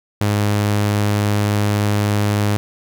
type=tone; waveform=sawtooth; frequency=103.5 Hz; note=G#2; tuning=5 cents flat; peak=-11 dBFS; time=0.21-2.57 s; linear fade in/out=0 ms; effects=none